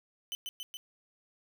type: tone with echo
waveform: 40% pulse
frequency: 3029 Hz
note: F#7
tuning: 40 cents sharp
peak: -34 dBFS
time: 0.32-0.35 s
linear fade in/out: 0 ms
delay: 140 ms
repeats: 3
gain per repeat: -2 dB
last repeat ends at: 0.77 s
effects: none